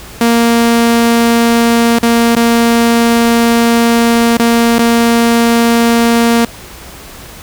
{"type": "tone with dropouts", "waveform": "sawtooth", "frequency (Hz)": 233.1, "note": "A#3", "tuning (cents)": 0, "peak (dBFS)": -3, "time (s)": [0.21, 6.45], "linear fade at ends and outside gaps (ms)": 2, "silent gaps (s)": [[1.986, 2.03], [2.353, 2.365], [4.37, 4.396], [4.784, 4.792]], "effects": ["added 60 Hz sine -37 dBFS peak until 7.42 s", "pink hiss -32 dBFS RMS until 7.42 s"]}